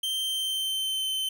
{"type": "tone with pitch glide", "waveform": "45% pulse", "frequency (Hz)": [3136, 3079], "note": ["G7", "G7"], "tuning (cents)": [0, -32], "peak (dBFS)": -27, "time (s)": [0.03, 1.29], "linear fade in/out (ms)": 5, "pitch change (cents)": -32, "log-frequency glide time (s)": [0.22, 1.08], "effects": []}